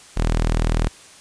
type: tone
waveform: sawtooth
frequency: 40.1 Hz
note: E1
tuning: 47 cents flat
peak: -13 dBFS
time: 0.16-0.89 s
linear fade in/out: 20 ms
effects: white hiss -45 dBFS RMS until 1.2 s + resampled to 22050 Hz